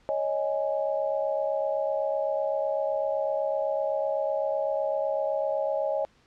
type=chord; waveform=sine; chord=C# suspended second; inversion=none; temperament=equal; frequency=554.4 / 622.3 / 830.6 Hz; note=C#5 / D#5 / G#5; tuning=0 / 0 / 0 cents; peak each=-28 / -28 / -34 dBFS; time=0.09-6.05 s; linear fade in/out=0 ms; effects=pink hiss -62 dBFS RMS until 6.26 s + low-pass 5000 Hz 12 dB/octave

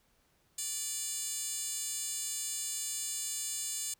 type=tone with high-pass filter; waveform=10% pulse; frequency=586 Hz; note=D5; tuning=4 cents flat; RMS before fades=-37 dBFS; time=0.58-3.94 s; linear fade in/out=5 ms; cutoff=6300 Hz; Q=4.5; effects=pink hiss -71 dBFS RMS until 3.99 s

